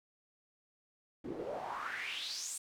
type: noise with band-pass filter sweep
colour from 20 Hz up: pink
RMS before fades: -41 dBFS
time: 1.24-2.58 s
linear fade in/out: 5 ms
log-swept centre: 280 to 8900 Hz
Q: 4.9
effects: none